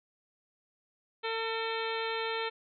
harmonic tone with a mistuned harmonic, 450.7 Hz, A4, 42 cents sharp, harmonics 1 / 2 / 3 / 4 / 5 / 6 / 7 / 8 / 9, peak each -35 / -38 / -40 / -41 / -42 / -43 / -43 / -44 / -45 dBFS, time 1.23-2.5 s, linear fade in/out 20 ms, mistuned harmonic 6, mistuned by -61 cents, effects none

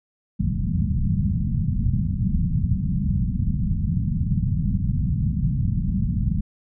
white low-pass noise, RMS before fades -22 dBFS, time 0.39-6.41 s, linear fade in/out 5 ms, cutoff 200 Hz, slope 48 dB/octave, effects none

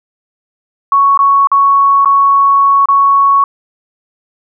sine tone with dropouts, 1111 Hz, C#6, 4 cents sharp, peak -5 dBFS, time 0.92-3.44 s, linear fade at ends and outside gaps 2 ms, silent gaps 1.175-1.19 / 1.472-1.516 / 2.048-2.057 / 2.857-2.886 s, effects none

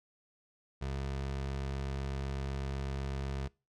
25% pulse tone, 68 Hz, C#2, 33 cents flat, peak -31 dBFS, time 0.81-3.48 s, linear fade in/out 10 ms, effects noise-tail reverb RT60 0.3 s tail -24 dB re dry + low-pass 6000 Hz 12 dB/octave

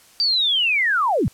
sine linear sweep, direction down, 4699 to 82.41 Hz, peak -16 dBFS, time 0.2-1.28 s, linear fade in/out 0 ms, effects white hiss -51 dBFS RMS until 1.33 s + low-pass 12000 Hz 12 dB/octave

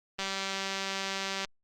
click train, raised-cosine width 0.2 ms, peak -16 dBFS, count 245, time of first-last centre 0.19-1.448 s, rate 194 Hz, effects Opus 32 kbps

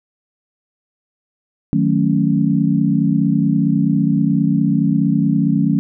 sine chord, D# half-diminished seventh, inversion none, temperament equal, 155.56 / 185 / 220 / 277.2 Hz, D#3 / F#3 / A3 / C#4, 0 / 0 / 0 / 0 cents, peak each -18 dBFS, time 1.73-5.79 s, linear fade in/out 0 ms, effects none

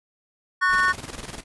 triangle chord, F# major, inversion second, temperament equal with one note detuned, 1108.7 / 1480 / 1817.9 Hz, C#6 / F#6 / A#6, 0 / 0 / -44 cents, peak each -20 dBFS, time 0.61-0.93 s, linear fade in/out 20 ms
pink noise with tremolo, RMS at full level -34 dBFS, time 0.68-1.44 s, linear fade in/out 50 ms, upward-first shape square, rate 20 Hz, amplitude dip 65%
effects resampled to 24000 Hz

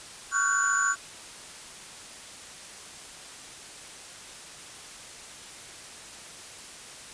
sine tone cluster, 1127 / 1398 / 1498 / 1552 / 6940 Hz, C#6 / F6 / F#6 / G6 / A8, +28 / +1 / +21 / -18 / -25 cents, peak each -29 dBFS, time 0.31-0.96 s, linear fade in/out 50 ms, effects white hiss -44 dBFS RMS until 7.13 s + resampled to 22050 Hz

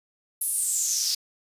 pink noise with high-pass filter sweep, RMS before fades -26 dBFS, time 0.41-1.15 s, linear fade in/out 5 ms, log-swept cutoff 11000 to 4800 Hz, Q 6.2, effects resampled to 32000 Hz

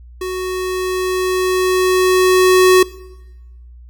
square tone with level ramp, 370 Hz, F#4, in tune, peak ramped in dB -21 to -6 dBFS, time 0.21-2.83 s, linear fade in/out 5 ms, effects noise-tail reverb RT60 1.0 s tail -20 dB re dry + added 60 Hz sine -36 dBFS peak until 3.89 s

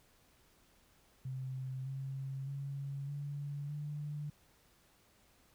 sine tone with pitch steps, 130.81 / 134.88 / 139.07 / 143.39 / 147.85 Hz, C3 / C#3 / C#3 / D3 / D3, 0 / -47 / +6 / -41 / +12 cents, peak -38 dBFS, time 1.25-4.3 s, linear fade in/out 5 ms, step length 610 ms, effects pink hiss -68 dBFS RMS until 5.54 s

